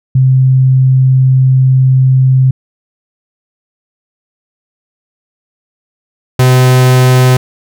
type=tone pair in turn; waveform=sine / 45% pulse; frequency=130.81 / 127.67 Hz; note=C3 / C3; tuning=0 / -42 cents; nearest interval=unison; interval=42 cents; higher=first; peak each=-4 dBFS; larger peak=neither; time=0.15-2.51 / 6.39-7.37 s; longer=first; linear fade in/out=5 ms; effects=none